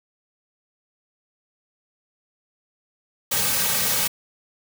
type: noise with comb filter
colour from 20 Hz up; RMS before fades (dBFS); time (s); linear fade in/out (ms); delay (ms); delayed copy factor
white; -22; 3.31-4.08; 10; 2.9; -1
effects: none